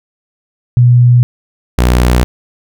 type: tone pair in turn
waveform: sine / sawtooth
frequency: 122.2 / 61.1 Hz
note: B2 / B1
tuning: -18 / -18 cents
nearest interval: octave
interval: 1200 cents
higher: first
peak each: -3 dBFS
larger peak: neither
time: 0.77-1.23 / 1.78-2.24 s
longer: neither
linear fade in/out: 0 ms
effects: none